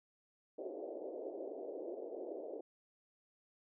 pink band-pass noise, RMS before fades -45 dBFS, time 0.58-2.61 s, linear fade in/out 5 ms, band 320 to 640 Hz, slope 48 dB/octave, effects none

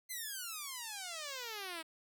5% pulse exponential sweep, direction down, 2093 to 314.1 Hz, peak -30 dBFS, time 0.09-1.83 s, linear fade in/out 20 ms, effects none

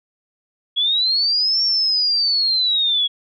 sine linear two-way sweep, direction up then down, 3322 to 5510 to 3322 Hz, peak -15 dBFS, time 0.76-3.08 s, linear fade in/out 20 ms, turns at 1.63 s, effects none

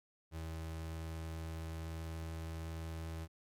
35% pulse tone with pitch glide, 80.8 to 81.36 Hz, E2 to E2, -34 to -22 cents, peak -39 dBFS, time 0.31-3.28 s, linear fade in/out 50 ms, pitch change +12 cents, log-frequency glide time 0.44-2.72 s, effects MP3 96 kbps

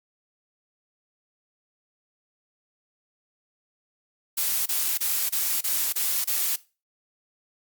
blue noise bursts, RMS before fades -25 dBFS, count 7, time 4.37-6.562 s, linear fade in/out 10 ms, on 290 ms, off 27 ms, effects noise-tail reverb RT60 0.3 s tail -19 dB re dry + Opus 48 kbps

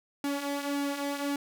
sawtooth tone with flanger, 283.4 Hz, C#4, 38 cents sharp, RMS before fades -32 dBFS, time 0.24-1.36 s, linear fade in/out 2 ms, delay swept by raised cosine 1.9 to 4.3 ms, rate 1.8 Hz, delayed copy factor -0.55, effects none

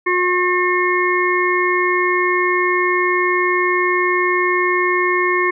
harmonic tone, 360 Hz, F#4, 47 cents flat, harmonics 1 / 3 / 5 / 6, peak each -18 / -19 / -21 / -20 dBFS, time 0.06-5.51 s, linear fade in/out 10 ms, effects none

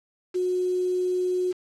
sine tone with quantisation, 364.4 Hz, F#4, 26 cents flat, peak -22 dBFS, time 0.34-1.53 s, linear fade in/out 20 ms, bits 7, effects low-pass 7000 Hz 12 dB/octave

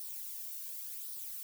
violet noise with flanger, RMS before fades -43 dBFS, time 0-1.43 s, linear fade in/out 0 ms, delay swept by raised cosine 0.2 to 1.4 ms, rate 0.9 Hz, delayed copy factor +0.5, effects none

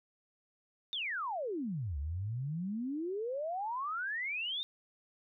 sine exponential two-way sweep, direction down then up, 3729 to 68 to 3729 Hz, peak -34 dBFS, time 0.93-4.63 s, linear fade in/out 0 ms, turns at 1.98 s, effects none

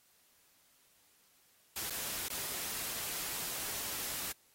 white noise with dropouts, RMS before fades -39 dBFS, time 1.76-4.32 s, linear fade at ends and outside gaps 2 ms, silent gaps 1.899-1.905 / 2.284-2.302 s, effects white hiss -68 dBFS RMS until 4.54 s + AAC 48 kbps

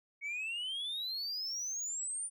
sine exponential sweep, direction up, 2217 to 9397 Hz, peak -33 dBFS, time 0.21-2.3 s, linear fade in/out 50 ms, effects tanh soft clip ceiling -35 dBFS

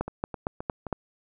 two click trains, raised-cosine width 1 ms, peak -20 / -13 dBFS, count 4 / 5, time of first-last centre 0.08-0.867 / 0.01-0.927 s, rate 3.81 / 4.36 Hz, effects none

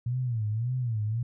sine tone with vibrato, 116.4 Hz, A#2, 2 cents flat, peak -26 dBFS, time 0.06-1.23 s, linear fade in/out 5 ms, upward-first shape sine, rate 1.8 Hz, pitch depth 170 cents each way, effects none

